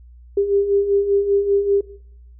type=beating tone pair; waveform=sine; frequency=396.5 / 401.6 Hz; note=G4 / G4; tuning=+20 / +42 cents; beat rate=5.1 Hz; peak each=-23 / -16 dBFS; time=0.37-1.81 s; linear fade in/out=5 ms; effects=noise-tail reverb RT60 0.7 s tail -18 dB re dry + added 60 Hz sine -41 dBFS peak until 2.39 s